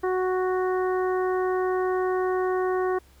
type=harmonic tone; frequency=370 Hz; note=F#4; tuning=in tune; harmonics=1 / 2 / 3 / 4 / 5; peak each=-23 / -31 / -32 / -38 / -39 dBFS; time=0.03-2.99 s; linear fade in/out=10 ms; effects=added 66 Hz sine -54 dBFS peak until 3.2 s + pink hiss -59 dBFS RMS until 3.2 s